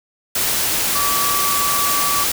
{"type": "tone in noise", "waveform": "sine", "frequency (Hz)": 1149, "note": "D6", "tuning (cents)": -38, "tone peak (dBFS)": -20, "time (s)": [0.95, 2.24], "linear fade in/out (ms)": 5, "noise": "white", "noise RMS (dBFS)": -19, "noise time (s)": [0.35, 2.32], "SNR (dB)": -4, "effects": []}